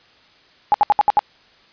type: tone bursts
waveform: sine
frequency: 832 Hz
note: G#5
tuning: 3 cents sharp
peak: -9 dBFS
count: 6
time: 0.72-1.192 s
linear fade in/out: 0 ms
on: 22 ms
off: 68 ms
effects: white hiss -52 dBFS RMS until 1.72 s + resampled to 11025 Hz